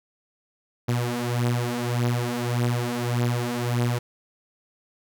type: beating tone pair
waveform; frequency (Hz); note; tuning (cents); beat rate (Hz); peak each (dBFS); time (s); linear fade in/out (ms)
sawtooth; 119.8 / 121.5; A#2 / B2; +48 / -28; 1.7; -23 / -21; 0.88-3.99; 10
effects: none